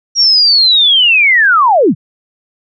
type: linear sweep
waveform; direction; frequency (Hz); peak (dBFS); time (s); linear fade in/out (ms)
sine; down; 5670 to 110; -5; 0.15-1.95; 50
effects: none